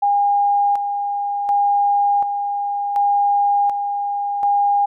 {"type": "tone with tremolo", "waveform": "sine", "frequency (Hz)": 811, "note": "G#5", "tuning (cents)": -41, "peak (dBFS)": -13, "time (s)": [0.02, 4.86], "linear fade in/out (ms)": 10, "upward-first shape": "square", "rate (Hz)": 0.68, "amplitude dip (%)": 50, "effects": []}